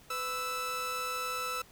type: tone pair together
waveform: sawtooth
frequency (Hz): 500 / 1314.6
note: B4 / E6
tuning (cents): +21 / -5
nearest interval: octave + perfect fourth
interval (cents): 1674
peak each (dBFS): -37 / -30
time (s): 0.1-1.62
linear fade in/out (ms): 5
effects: pink hiss -58 dBFS RMS until 1.71 s